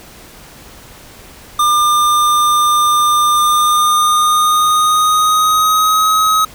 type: tone with pitch glide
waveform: square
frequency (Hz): 1200 to 1270.6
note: D6 to D#6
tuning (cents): +37 to +36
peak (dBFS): -10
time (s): 1.59-6.45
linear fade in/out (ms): 5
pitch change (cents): +99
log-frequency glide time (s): 3.34-6.1
effects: pink hiss -38 dBFS RMS until 6.54 s